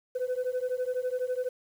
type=beating tone pair; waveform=sine; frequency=498.1 / 510.1 Hz; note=B4 / C5; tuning=+15 / -44 cents; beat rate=12 Hz; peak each=-29 dBFS; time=0.15-1.49 s; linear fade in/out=10 ms; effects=tanh soft clip ceiling -25 dBFS + 9-bit